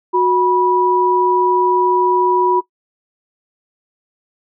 sine tone pair together, 366 / 977 Hz, F#4 / B5, -19 / -19 cents, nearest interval octave + perfect fourth, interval 1700 cents, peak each -14 dBFS, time 0.13-2.61 s, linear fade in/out 20 ms, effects noise-tail reverb RT60 0.1 s tail -19 dB re dry

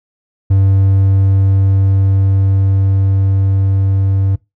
triangle tone with level ramp, 97.1 Hz, G2, 16 cents flat, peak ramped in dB -5 to -8 dBFS, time 0.5-4.36 s, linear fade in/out 10 ms, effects noise-tail reverb RT60 0.2 s tail -21 dB re dry

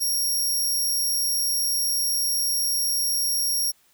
15% pulse tone, 5588 Hz, F8, in tune, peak -16 dBFS, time 0-3.72 s, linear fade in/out 20 ms, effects white hiss -61 dBFS RMS until 3.93 s

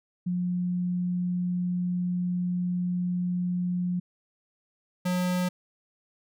sine / square tone pair in turn, 178.6 / 180.57 Hz, F3 / F#3, +39 / -42 cents, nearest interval unison, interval 19 cents, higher second, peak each -25 dBFS, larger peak neither, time 0.26-4 / 5.05-5.49 s, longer first, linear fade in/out 10 ms, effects none

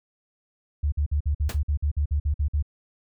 sine tone bursts, 73.3 Hz, D2, 3 cents flat, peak -20 dBFS, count 13, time 0.83-2.626 s, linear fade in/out 10 ms, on 92 ms, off 50 ms
pink noise with exponential decay, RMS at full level -28 dBFS, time 1.49-1.6 s, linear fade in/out 5 ms, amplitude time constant 23 ms
effects none

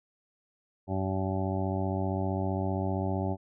harmonic tone, 95.3 Hz, G2, 48 cents flat, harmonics 1 / 2 / 3 / 4 / 6 / 7 / 8 / 9, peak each -31 / -34 / -36 / -37 / -39 / -39 / -40 / -41 dBFS, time 0.87-3.37 s, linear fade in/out 50 ms, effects none

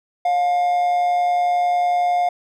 triangle tone with amplitude modulation, 710 Hz, F5, 28 cents sharp, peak -12 dBFS, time 0.25-2.29 s, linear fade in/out 5 ms, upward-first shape sine, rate 151 Hz, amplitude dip 35%, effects none

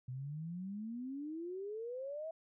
sine exponential sweep, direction up, 123.47 to 658 Hz, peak -40 dBFS, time 0.08-2.31 s, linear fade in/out 5 ms, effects none

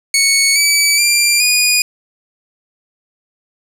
15% pulse tone with pitch steps, 2217 / 2295 / 2376 / 2460 Hz, C#7 / D7 / D7 / D#7, 0 / -40 / +20 / -20 cents, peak -3 dBFS, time 0.14-1.82 s, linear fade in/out 2 ms, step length 420 ms, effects none

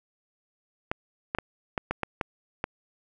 clicks, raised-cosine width 0.5 ms, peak -12 dBFS, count 8, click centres 0.915 / 1.349 / 1.386 / 1.778 / 1.91 / 2.033 / 2.212 / 2.641 s, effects none

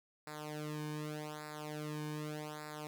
sawtooth tone with flanger, 151.5 Hz, D#3, 46 cents flat, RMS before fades -43 dBFS, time 0.27-2.87 s, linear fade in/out 0 ms, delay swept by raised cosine 0.32 to 1.52 ms, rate 0.84 Hz, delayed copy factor -0.95, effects none

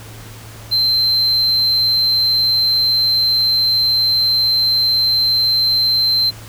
triangle tone, 4111 Hz, C8, 31 cents flat, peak -11 dBFS, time 0.71-6.31 s, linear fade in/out 20 ms, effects added 110 Hz sine -35 dBFS peak until 6.48 s + pink hiss -38 dBFS RMS until 6.48 s

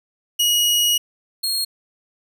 sawtooth tone pair in turn, 2900 / 4266 Hz, F#7 / C8, -35 / +33 cents, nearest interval perfect fifth, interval 668 cents, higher second, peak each -12 / -17 dBFS, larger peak first, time 0.39-0.98 / 1.43-1.65 s, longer first, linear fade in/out 10 ms, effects none

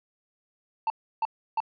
triangle tone bursts, 892 Hz, A5, 23 cents sharp, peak -21 dBFS, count 3, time 0.87-1.603 s, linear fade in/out 2 ms, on 31 ms, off 320 ms, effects resampled to 11025 Hz

